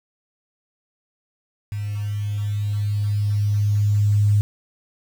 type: tone with level ramp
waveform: sine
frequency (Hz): 103.4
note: G#2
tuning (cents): -7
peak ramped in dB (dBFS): -24 to -13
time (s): 1.72-4.41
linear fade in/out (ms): 0
effects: 7-bit